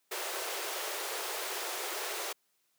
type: high-pass noise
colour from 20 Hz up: pink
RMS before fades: -37 dBFS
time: 0.11-2.33 s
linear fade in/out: 10 ms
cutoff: 350 Hz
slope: 96 dB/octave
effects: white hiss -75 dBFS RMS until 2.78 s + high-pass 150 Hz 12 dB/octave